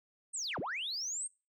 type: linear two-way sweep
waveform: sine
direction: down then up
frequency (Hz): 8710 to 101.7 to 8710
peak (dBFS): -34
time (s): 0.33-1.28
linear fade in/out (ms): 20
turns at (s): 0.59
effects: noise-tail reverb RT60 0.3 s tail -25 dB re dry + tanh soft clip ceiling -31 dBFS